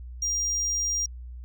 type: tone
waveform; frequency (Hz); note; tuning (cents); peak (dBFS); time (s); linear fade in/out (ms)
sine; 5700; F8; +34; -22; 0.22-1.06; 5
effects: tanh soft clip ceiling -23 dBFS + added 61 Hz sine -37 dBFS peak until 1.44 s